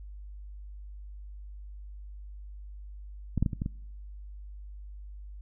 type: clicks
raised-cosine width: 5 ms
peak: -15 / -12 / -15 / -21 / -18 / -19 dBFS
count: 6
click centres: 3.377 / 3.426 / 3.462 / 3.532 / 3.619 / 3.661 s
effects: noise-tail reverb RT60 0.9 s tail -25 dB re dry + added 50 Hz sine -41 dBFS peak until 5.41 s